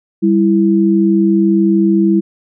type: tone pair together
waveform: sine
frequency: 196.97 / 330.7 Hz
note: G3 / E4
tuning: +9 / +6 cents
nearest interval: major sixth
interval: 897 cents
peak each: -11 dBFS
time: 0.22-2.21 s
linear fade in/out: 20 ms
effects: none